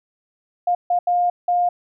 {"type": "tone bursts at uneven times", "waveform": "sine", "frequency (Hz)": 708, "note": "F5", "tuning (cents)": 23, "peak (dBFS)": -15, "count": 4, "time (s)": [[0.67, 0.75], [0.9, 0.99], [1.07, 1.3], [1.48, 1.69]], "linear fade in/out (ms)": 5, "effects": []}